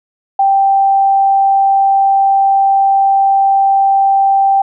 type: tone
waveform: sine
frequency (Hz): 784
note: G5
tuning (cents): 0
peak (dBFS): -7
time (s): 0.39-4.62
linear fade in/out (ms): 5
effects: none